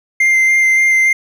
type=tone with vibrato; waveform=triangle; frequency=2093 Hz; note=C7; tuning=in tune; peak=-7 dBFS; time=0.2-1.13 s; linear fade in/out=5 ms; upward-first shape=square; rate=3.5 Hz; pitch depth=9 cents each way; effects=none